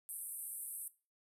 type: band-pass noise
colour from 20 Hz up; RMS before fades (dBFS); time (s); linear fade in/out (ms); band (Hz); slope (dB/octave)
white; -45; 0.09-0.88; 0; 8500 to 13000; 96
effects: noise-tail reverb RT60 0.3 s tail -17 dB re dry